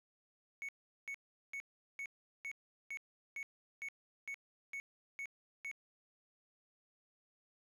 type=tone bursts; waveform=triangle; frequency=2217 Hz; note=C#7; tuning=in tune; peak=-39 dBFS; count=12; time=0.62-5.714 s; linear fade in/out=0 ms; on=67 ms; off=390 ms; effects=none